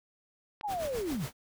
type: click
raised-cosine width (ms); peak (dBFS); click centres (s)
0.3; -27; 0.611
type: linear sweep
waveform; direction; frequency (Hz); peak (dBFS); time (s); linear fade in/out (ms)
sine; down; 870 to 102.9; -31; 0.63-1.27; 20
type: noise with tremolo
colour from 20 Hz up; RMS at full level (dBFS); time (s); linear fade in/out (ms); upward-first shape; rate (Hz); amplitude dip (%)
pink; -40; 0.67-1.33; 50; sine; 7.3; 70
effects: none